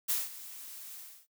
blue noise with ADSR envelope, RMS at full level -29 dBFS, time 0.08-1.27 s, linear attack 20 ms, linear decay 190 ms, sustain -17 dB, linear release 290 ms, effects noise-tail reverb RT60 0.1 s tail -20 dB re dry

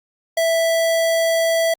square tone, 659.3 Hz, E5, in tune, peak -16 dBFS, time 0.37-1.74 s, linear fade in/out 5 ms, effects Opus 48 kbps

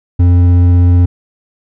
triangle tone with hard clipping, 88.4 Hz, F2, 22 cents sharp, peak -6 dBFS, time 0.19-1.06 s, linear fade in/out 10 ms, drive 10 dB, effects none

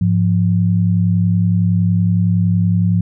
sine tone pair together, 103.82 / 174.61 Hz, G#2 / F3, 0 / 0 cents, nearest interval major sixth, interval 900 cents, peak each -14 dBFS, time 0.01-3.01 s, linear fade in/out 5 ms, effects none

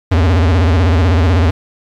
square tone with vibrato, 86.2 Hz, F2, 22 cents flat, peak -9 dBFS, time 0.11-1.51 s, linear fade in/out 10 ms, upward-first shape sine, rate 16 Hz, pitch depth 190 cents each way, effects low-pass 4000 Hz 12 dB/octave + 7-bit

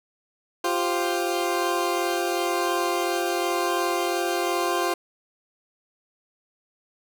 20% pulse chord, F suspended second, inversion none, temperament equal, 349.2 / 392 / 523.3 Hz, F4 / G4 / C5, 0 / 0 / 0 cents, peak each -20 / -24 / -25 dBFS, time 0.64-4.94 s, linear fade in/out 5 ms, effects none

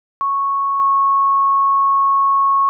sine tone pair in turn, 1105 / 1100.1 Hz, C#6 / C#6, -6 / -14 cents, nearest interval unison, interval 8 cents, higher first, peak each -15 / -11 dBFS, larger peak second, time 0.21-0.8 / 0.8-2.69 s, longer second, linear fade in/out 0 ms, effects none

